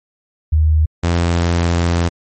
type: tone pair in turn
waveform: sine / sawtooth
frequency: 77.78 / 85.64 Hz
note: D#2 / F2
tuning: 0 / -33 cents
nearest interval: major second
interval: 167 cents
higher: second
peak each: -9 / -9 dBFS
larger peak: neither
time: 0.52-0.86 / 1.03-2.09 s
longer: second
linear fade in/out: 10 ms
effects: MP3 32 kbps